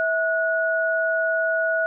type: tone pair together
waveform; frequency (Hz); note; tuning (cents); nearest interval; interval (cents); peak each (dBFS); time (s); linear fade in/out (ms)
sine; 651 / 1460.3; E5 / F#6; -22 / -23; octave + major second; 1399; -22; 0-1.86; 0
effects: none